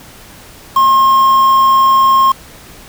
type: tone with quantisation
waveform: triangle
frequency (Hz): 1070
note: C6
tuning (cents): +38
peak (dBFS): -4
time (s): 0.76-2.32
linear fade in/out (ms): 5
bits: 4
effects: pink hiss -37 dBFS RMS until 2.88 s